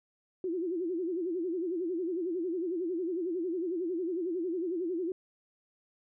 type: tone with vibrato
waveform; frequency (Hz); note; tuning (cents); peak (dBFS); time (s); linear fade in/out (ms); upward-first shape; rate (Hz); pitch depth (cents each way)
sine; 349.2; F4; 0; -30; 0.44-5.12; 2; sine; 11; 140
effects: none